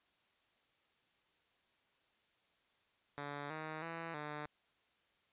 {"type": "tone with pitch steps", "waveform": "5% pulse", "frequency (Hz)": [144, 156.4, 165.7, 149.4], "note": ["D3", "D#3", "E3", "D3"], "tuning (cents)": [-34, 9, 9, 30], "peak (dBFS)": -31, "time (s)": [3.18, 4.46], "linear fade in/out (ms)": 0, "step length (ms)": 320, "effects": ["white hiss -75 dBFS RMS until 5.32 s", "resampled to 8000 Hz"]}